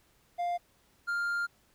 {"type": "tone pair in turn", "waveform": "triangle", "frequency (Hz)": [700, 1400], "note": ["F5", "F6"], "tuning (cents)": [4, 4], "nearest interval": "octave", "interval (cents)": 1200, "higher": "second", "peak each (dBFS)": -27, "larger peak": "neither", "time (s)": [[0.38, 0.58], [1.07, 1.47]], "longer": "second", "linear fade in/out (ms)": 20, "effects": ["pink hiss -67 dBFS RMS until 1.74 s"]}